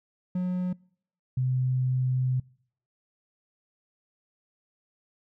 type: tone pair in turn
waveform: triangle / sine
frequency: 181.4 / 128.27 Hz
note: F#3 / C3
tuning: -34 / -34 cents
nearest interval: tritone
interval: 600 cents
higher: first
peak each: -23 dBFS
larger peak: neither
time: 0.35-0.73 / 1.37-2.4 s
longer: second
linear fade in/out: 5 ms
effects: noise-tail reverb RT60 0.6 s tail -25 dB re dry